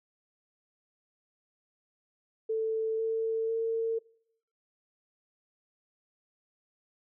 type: tone with pitch steps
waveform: sine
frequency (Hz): 443.1 / 448 / 452.9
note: A4 / A4 / A#4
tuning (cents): +12 / +31 / -50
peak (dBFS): -27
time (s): 2.49-3.99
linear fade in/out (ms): 10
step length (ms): 500
effects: noise-tail reverb RT60 0.7 s tail -24 dB re dry